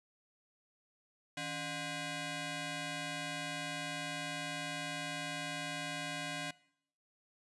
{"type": "ring-modulated tone", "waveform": "10% pulse", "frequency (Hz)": 440, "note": "A4", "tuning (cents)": 0, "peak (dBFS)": -27, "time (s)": [1.37, 6.51], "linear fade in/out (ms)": 5, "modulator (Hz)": 1160, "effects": ["noise-tail reverb RT60 0.7 s tail -22 dB re dry", "resampled to 24000 Hz"]}